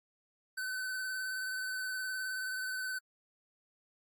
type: tone with vibrato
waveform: square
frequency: 1519 Hz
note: F#6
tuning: 45 cents sharp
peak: -36 dBFS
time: 0.57-2.99 s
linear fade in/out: 10 ms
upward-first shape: triangle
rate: 19 Hz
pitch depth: 31 cents each way
effects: AAC 64 kbps